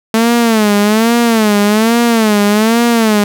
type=tone with vibrato; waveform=sawtooth; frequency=220 Hz; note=A3; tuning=in tune; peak=-4 dBFS; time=0.14-3.24 s; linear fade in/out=2 ms; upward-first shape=sine; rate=1.2 Hz; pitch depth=130 cents each way; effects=none